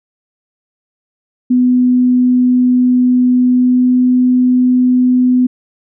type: tone with pitch glide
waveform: sine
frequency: 249.8 to 251.2 Hz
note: B3 to B3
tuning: +20 to +30 cents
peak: -7 dBFS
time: 1.5-5.47 s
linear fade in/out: 10 ms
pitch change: +10 cents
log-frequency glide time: 3.45-4.03 s
effects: none